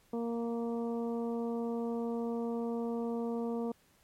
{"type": "harmonic tone", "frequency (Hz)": 233.1, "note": "A#3", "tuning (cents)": 0, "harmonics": [1, 2, 3, 4, 5], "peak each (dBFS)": [-34, -36, -45, -48, -52], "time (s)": [0.13, 3.72], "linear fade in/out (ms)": 5, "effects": ["pink hiss -67 dBFS RMS until 4.03 s", "MP3 64 kbps"]}